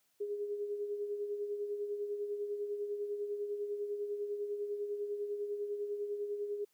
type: tone with tremolo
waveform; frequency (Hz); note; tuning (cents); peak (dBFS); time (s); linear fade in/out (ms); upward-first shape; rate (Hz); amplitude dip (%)
sine; 411.1; G#4; -18; -33; 0.2-6.65; 10; sine; 10; 50
effects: white hiss -75 dBFS RMS until 6.73 s + high-pass 100 Hz 12 dB/octave